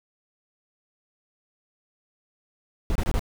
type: noise bursts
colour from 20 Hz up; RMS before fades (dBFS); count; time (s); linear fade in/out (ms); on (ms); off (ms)
brown; -23; 4; 2.9-3.194; 0; 54; 26
effects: none